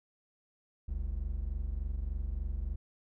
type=tone pair together; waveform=triangle; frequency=46.59 / 70 Hz; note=F#1 / C#2; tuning=+13 / +18 cents; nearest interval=perfect fifth; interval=705 cents; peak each=-33 / -34 dBFS; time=0.88-2.76 s; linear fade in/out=10 ms; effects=none